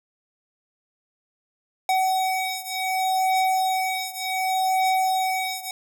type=beating tone pair; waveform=square; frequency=754 / 754.67 Hz; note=F#5 / F#5; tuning=+32 / +34 cents; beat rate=0.67 Hz; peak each=-24 / -26 dBFS; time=1.89-5.71 s; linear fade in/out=2 ms; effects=none